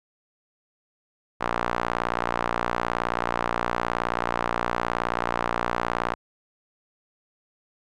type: tone with band-pass filter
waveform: sawtooth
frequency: 59 Hz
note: A#1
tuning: 22 cents sharp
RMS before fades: -27 dBFS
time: 1.4-6.15 s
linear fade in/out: 20 ms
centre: 1100 Hz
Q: 1.5
effects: none